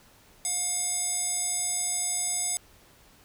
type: tone with band-pass filter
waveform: square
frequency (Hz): 717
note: F5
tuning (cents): +45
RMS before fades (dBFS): -29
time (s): 0.45-2.57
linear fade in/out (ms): 0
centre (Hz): 8300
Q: 6.5
effects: pink hiss -57 dBFS RMS until 3.24 s